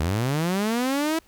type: linear sweep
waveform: sawtooth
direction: up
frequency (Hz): 72.1 to 329.6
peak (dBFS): -18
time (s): 0-1.19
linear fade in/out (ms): 5
effects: pink hiss -58 dBFS RMS until 1.27 s

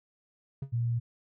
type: tone with exponential decay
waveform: triangle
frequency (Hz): 136.5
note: C#3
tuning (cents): -26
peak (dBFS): -27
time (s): 0.62-0.73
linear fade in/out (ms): 5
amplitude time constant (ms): 23
type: tone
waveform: sine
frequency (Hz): 117.9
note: A#2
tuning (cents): +20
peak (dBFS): -26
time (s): 0.72-1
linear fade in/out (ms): 20
effects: none

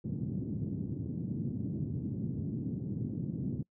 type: band-pass noise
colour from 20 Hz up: pink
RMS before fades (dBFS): -36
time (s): 0.04-3.63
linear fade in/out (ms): 5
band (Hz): 110 to 270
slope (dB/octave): 24
effects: noise-tail reverb RT60 0.1 s tail -26 dB re dry

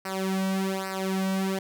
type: tone with flanger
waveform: sawtooth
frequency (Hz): 191.1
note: G3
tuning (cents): -44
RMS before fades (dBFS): -28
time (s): 0.05-1.59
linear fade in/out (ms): 5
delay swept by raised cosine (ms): 0.29 to 2.39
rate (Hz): 1.2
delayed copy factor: -0.9
effects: none

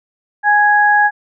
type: tone pair together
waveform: sine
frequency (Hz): 830.6 / 1661.2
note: G#5 / G#6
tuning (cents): 0 / 0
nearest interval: octave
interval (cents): 1200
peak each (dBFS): -11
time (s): 0.43-1.11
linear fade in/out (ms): 50
effects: none

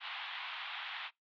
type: band-pass noise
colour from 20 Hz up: white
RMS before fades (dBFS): -43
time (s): 0-1.11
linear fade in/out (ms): 50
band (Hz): 780 to 3600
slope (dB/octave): 48
effects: noise-tail reverb RT60 0.2 s tail -26 dB re dry

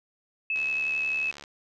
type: tone with vibrato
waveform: sine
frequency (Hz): 2586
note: E7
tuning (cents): -34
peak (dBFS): -25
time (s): 0.5-1.31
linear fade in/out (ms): 2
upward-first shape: triangle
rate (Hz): 11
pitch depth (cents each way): 22
type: click train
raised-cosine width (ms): 0.2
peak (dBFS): -25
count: 64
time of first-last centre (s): 0.56-1.439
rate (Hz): 71.7
effects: none

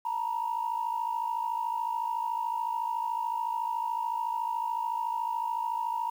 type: tone pair together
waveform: sine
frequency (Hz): 905 / 958.8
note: A5 / A#5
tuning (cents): +48 / +48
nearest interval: minor second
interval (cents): 100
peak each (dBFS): -31 / -30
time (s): 0.05-6.1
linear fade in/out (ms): 5
effects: tanh soft clip ceiling -22 dBFS + 9-bit

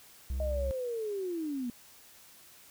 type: tone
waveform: triangle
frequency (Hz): 65.41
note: C2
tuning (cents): 0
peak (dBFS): -29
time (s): 0.3-0.71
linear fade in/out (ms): 0
type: linear sweep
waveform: sine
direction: down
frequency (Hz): 628 to 233.1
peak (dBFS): -32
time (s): 0.4-1.7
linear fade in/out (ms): 2
effects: white hiss -56 dBFS RMS until 2.7 s

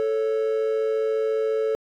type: tone pair together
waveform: triangle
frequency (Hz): 440 / 554.4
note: A4 / C#5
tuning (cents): 0 / 0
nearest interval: major third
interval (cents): 400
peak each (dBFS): -19 / -26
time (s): 0-1.75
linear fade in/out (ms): 0
effects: tanh soft clip ceiling -12 dBFS

